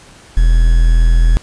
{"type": "tone with quantisation", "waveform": "triangle", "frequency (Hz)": 41.3, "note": "E1", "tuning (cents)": 4, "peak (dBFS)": -4, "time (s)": [0.37, 1.37], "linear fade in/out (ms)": 0, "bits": 5, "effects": ["pink hiss -41 dBFS RMS until 1.42 s", "resampled to 22050 Hz"]}